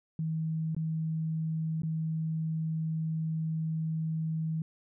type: tone with dropouts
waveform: sine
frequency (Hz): 159.8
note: D#3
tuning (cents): +47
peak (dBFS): -29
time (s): 0.19-4.62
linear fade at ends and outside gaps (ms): 2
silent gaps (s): 0.748-0.765 / 1.82-1.833
effects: none